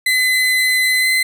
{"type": "tone with pitch glide", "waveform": "35% pulse", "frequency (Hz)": [2026, 2045], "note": ["B6", "C7"], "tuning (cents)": [44, -40], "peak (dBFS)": -11, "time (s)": [0.06, 1.23], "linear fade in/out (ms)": 5, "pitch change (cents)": 16, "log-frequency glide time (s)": [1, 1.06], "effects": []}